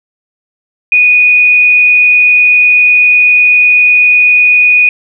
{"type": "tone with frequency modulation", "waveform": "sine", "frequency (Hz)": 2472, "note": "D#7", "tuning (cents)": -12, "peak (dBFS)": -3, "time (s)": [0.92, 4.89], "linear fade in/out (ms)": 2, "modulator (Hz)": 56, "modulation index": 0.38, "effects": []}